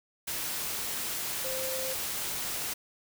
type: tone in noise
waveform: sine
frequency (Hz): 523.3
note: C5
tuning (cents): 0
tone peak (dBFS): -35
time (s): 1.44-1.94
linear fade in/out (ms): 10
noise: white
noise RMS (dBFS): -34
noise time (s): 0.27-2.74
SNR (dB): -4
effects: none